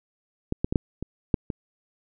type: clicks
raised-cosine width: 3 ms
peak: -12 / -10 / -12 / -6 / -18 / -6 / -16 dBFS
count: 7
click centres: 0.524 / 0.645 / 0.725 / 0.758 / 1.026 / 1.342 / 1.502 s
effects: none